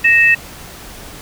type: tone pair together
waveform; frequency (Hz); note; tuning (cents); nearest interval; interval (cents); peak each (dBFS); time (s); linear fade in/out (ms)
sine; 1864.7 / 2628; A#6 / E7; 0 / -6; tritone; 594; -10; 0.04-0.35; 10
effects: pink hiss -34 dBFS RMS until 1.21 s

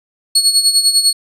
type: tone with tremolo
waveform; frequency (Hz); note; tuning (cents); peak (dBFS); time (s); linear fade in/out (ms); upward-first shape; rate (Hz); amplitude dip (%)
30% pulse; 4357; C#8; -31; -4; 0.35-1.13; 5; sine; 10; 70
effects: resampled to 32000 Hz

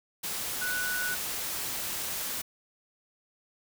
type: tone in noise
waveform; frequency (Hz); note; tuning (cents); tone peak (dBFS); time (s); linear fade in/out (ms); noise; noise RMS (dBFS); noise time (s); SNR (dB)
sine; 1480; F#6; 0; -30; 0.61-1.15; 10; white; -34; 0.23-2.42; +1
effects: none

